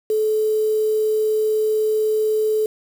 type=tone with quantisation; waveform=sine; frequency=432 Hz; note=A4; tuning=32 cents flat; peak=-16 dBFS; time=0.1-2.66 s; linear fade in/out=2 ms; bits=6; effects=none